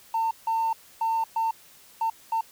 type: tone bursts at uneven times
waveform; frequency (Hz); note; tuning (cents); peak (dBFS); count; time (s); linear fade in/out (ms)
triangle; 902; A5; +43; -19; 6; 0.14-0.31 / 0.47-0.73 / 1.01-1.24 / 1.36-1.51 / 2.01-2.1 / 2.32-2.41; 5
effects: tanh soft clip ceiling -19 dBFS + white hiss -53 dBFS RMS until 2.51 s